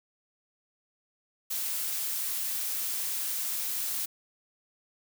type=noise; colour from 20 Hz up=blue; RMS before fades=-32 dBFS; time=1.5-4.06 s; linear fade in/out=10 ms; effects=none